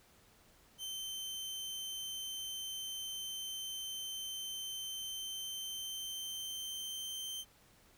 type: tone with pitch glide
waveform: sawtooth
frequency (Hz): 3096 to 3116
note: G7 to G7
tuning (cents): -22 to -11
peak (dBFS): -37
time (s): 0.78-7.45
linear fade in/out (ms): 50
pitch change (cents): +11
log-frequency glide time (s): 4.82-7.14
effects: pink hiss -65 dBFS RMS until 7.97 s